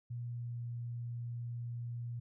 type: tone with pitch glide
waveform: sine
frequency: 120 to 119.1 Hz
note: B2 to A#2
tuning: -49 to +38 cents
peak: -38 dBFS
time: 0.1-2.2 s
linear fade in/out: 10 ms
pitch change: -13 cents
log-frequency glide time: 0.22-0.63 s
effects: none